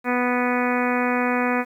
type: harmonic tone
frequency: 246.9 Hz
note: B3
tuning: in tune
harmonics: 1 / 2 / 3 / 4 / 5 / 6 / 7 / 8 / 9 / 10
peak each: -23 / -26 / -28 / -29 / -30 / -31 / -31 / -32 / -33 / -33 dBFS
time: 0.04-1.65 s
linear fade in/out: 50 ms
effects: 9-bit